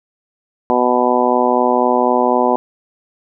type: harmonic tone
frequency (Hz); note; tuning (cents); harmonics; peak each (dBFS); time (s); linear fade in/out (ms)
124; B2; +7; 2 / 3 / 4 / 5 / 6 / 7 / 8; -19 / -19 / -19 / -19 / -19 / -19 / -19; 0.7-2.56; 0
effects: none